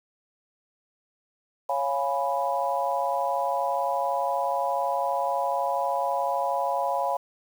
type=chord; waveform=sine; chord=C# dominant seventh; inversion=none; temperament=equal; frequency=554.4 / 698.5 / 830.6 / 987.8 Hz; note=C#5 / E#5 / G#5 / B5; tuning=0 / 0 / 0 / 0 cents; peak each=-29 dBFS; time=1.69-7.17 s; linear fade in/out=5 ms; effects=8-bit